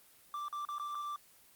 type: tone with dropouts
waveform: triangle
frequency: 1175 Hz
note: D6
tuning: 1 cent sharp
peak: -34 dBFS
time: 0.34-1.16 s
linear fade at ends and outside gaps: 1 ms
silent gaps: 0.483-0.527 / 0.651-0.688 / 0.783-0.797 / 0.948-0.952 s
effects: white hiss -62 dBFS RMS until 1.55 s + Opus 24 kbps